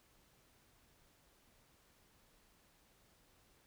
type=silence; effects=pink hiss -70 dBFS RMS until 3.66 s